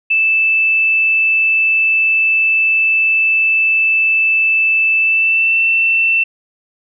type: tone with pitch glide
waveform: sine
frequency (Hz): 2637 to 2677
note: E7 to E7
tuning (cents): 0 to +26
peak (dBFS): -10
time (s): 0.1-6.24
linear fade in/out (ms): 10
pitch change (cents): +26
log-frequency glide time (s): 4.98-5.63
effects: none